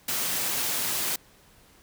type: high-pass noise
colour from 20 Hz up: white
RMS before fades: -28 dBFS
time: 0.08-1.16 s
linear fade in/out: 5 ms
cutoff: 100 Hz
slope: 96 dB/octave
effects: pink hiss -57 dBFS RMS until 1.82 s